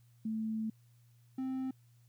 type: tone pair in turn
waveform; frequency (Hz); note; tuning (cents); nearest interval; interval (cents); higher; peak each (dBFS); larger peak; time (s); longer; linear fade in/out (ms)
sine / triangle; 220 / 261.6; A3 / C4; 0 / 0; minor third; 300; second; -33 / -32; second; 0.25-0.7 / 1.38-1.71; first; 5
effects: added 119 Hz sine -61 dBFS peak until 2.08 s + white hiss -75 dBFS RMS until 2.08 s